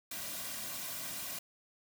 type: noise with comb filter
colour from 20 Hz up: white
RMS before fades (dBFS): -41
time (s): 0.11-1.39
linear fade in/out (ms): 5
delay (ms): 2.3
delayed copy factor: -0.6
effects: none